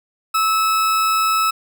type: tone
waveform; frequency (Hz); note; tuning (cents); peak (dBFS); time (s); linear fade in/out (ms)
40% pulse; 1300; E6; -24; -14; 0.34-1.51; 10
effects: none